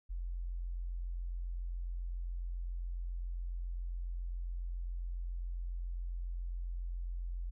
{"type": "tone", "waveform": "sine", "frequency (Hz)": 43.65, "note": "F1", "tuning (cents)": 0, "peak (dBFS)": -36, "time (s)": [0.09, 7.51], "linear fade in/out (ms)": 20, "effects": []}